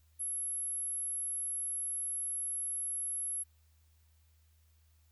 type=tone; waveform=sine; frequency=11175 Hz; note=F9; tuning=in tune; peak=-34 dBFS; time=0.19-3.44 s; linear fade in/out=20 ms; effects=added 78 Hz sine -64 dBFS peak until 5.11 s + white hiss -75 dBFS RMS until 5.11 s